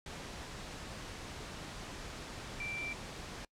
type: tone in noise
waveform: sine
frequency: 2349 Hz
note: D7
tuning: in tune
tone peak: -38 dBFS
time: 2.6-2.93 s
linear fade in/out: 2 ms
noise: pink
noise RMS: -45 dBFS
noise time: 0.06-3.45 s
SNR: +4 dB
effects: noise-tail reverb RT60 0.1 s tail -25 dB re dry + low-pass 7000 Hz 12 dB/octave